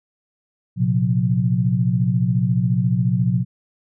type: chord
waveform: sine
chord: Bb suspended second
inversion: none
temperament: equal with one note detuned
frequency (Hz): 116.54 / 130.81 / 179.21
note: Bb2 / C3 / F3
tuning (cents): 0 / 0 / +45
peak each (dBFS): -20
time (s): 0.76-3.45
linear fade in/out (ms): 50
effects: none